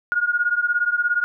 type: beating tone pair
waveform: sine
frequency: 1430 / 1447 Hz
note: F6 / F#6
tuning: +41 / -39 cents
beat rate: 17 Hz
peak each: -20 / -22 dBFS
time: 0.12-1.24 s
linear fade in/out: 0 ms
effects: none

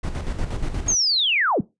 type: noise with tremolo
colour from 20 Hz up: brown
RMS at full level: -24 dBFS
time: 0.03-0.95 s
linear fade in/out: 10 ms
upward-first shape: square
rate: 8.4 Hz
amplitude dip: 55%
type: linear sweep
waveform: sine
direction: down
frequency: 6645 to 113.5 Hz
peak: -17 dBFS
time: 0.88-1.61 s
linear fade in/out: 5 ms
effects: noise-tail reverb RT60 0.2 s tail -19 dB re dry + resampled to 22050 Hz

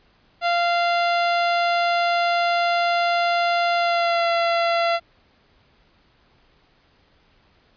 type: tone with pitch glide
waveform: sawtooth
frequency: 692 to 680.1 Hz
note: F5 to F5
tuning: -16 to -46 cents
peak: -14 dBFS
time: 0.41-5 s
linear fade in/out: 50 ms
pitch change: -30 cents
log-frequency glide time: 3.76-4.29 s
effects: pink hiss -59 dBFS RMS until 7.76 s + resampled to 11025 Hz

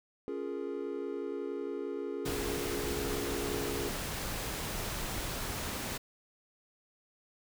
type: chord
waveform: triangle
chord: Bb minor seventh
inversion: first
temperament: equal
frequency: 277.2 / 349.2 / 415.3 / 466.2 Hz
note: Db4 / F4 / Ab4 / Bb4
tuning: 0 / 0 / 0 / 0 cents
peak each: -39 / -39 / -36 / -41 dBFS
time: 0.28-3.89 s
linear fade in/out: 0 ms
type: noise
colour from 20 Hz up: pink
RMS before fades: -37 dBFS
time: 2.25-5.98 s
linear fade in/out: 10 ms
effects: none

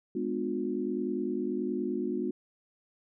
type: chord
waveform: sine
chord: G# diminished seventh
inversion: none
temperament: just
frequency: 207.7 / 249.2 / 299 / 358.8 Hz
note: G#3 / B3 / D4 / F4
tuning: 0 / +16 / +31 / +47 cents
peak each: -36 / -34 / -36 / -33 dBFS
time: 0.15-2.31 s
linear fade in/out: 5 ms
effects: none

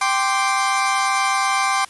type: chord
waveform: 30% pulse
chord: G suspended fourth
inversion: none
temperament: equal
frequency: 784 / 1046.5 / 1174.7 Hz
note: G5 / C6 / D6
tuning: 0 / 0 / 0 cents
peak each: -19 dBFS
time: 0.01-1.85 s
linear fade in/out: 5 ms
effects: white hiss -45 dBFS RMS until 1.89 s + resampled to 24000 Hz

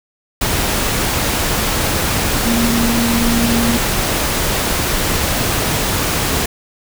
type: tone in noise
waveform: sine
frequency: 233.4 Hz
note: A#3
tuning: 2 cents sharp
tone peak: -15 dBFS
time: 2.45-3.77 s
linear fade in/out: 5 ms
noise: pink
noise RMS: -17 dBFS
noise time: 0.41-6.46 s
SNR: -1 dB
effects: none

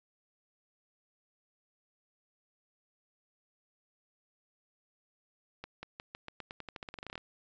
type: accelerating click train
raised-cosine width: 0.3 ms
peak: -26 dBFS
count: 20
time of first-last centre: 5.64-7.179 s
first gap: 190 ms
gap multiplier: 0.89
effects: resampled to 16000 Hz

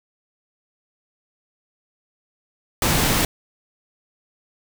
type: noise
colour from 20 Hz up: pink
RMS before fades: -19 dBFS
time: 2.82-3.25 s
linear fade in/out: 2 ms
effects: none

